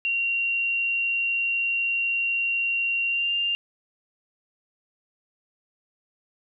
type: tone with pitch glide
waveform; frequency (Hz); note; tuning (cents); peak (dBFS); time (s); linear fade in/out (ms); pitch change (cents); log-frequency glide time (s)
sine; 2756 to 2794; F7 to F7; -24 to 0; -22; 0.05-3.55; 0; +24; 3.07-3.32
effects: none